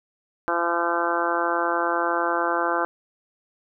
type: harmonic tone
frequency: 170.8 Hz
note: F3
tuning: 38 cents flat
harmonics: 2 / 3 / 4 / 5 / 6 / 7 / 8 / 9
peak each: -29 / -29 / -29 / -29 / -29 / -29 / -29 / -29 dBFS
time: 0.48-2.85 s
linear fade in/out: 0 ms
effects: none